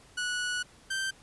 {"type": "tone pair in turn", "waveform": "sawtooth", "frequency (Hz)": [1470, 1561.5], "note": ["F#6", "G6"], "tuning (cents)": [-12, -7], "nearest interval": "minor second", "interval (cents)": 105, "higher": "second", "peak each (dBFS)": -26, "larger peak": "neither", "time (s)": [[0.17, 0.63], [0.9, 1.11]], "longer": "first", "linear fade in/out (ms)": 10, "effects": ["pink hiss -57 dBFS RMS until 1.22 s", "resampled to 24000 Hz"]}